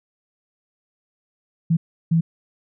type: tone bursts at uneven times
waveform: sine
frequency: 164.81 Hz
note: E3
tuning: in tune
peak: -14 dBFS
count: 2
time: 1.7-1.77 / 2.11-2.21 s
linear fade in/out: 10 ms
effects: none